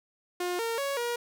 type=tone with pitch steps; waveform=sawtooth; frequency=356.5 / 459.1 / 557 / 476.9 Hz; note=F4 / A#4 / C#5 / A#4; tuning=+36 / -26 / +8 / +39 cents; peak=-25 dBFS; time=0.4-1.16 s; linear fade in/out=5 ms; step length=190 ms; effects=none